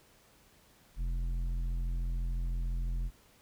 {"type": "tone with tanh clipping", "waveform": "sine", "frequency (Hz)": 43, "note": "F1", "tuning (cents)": -26, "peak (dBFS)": -32, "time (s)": [0.96, 3.11], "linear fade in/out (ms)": 50, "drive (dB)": 9, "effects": ["pink hiss -63 dBFS RMS until 3.41 s"]}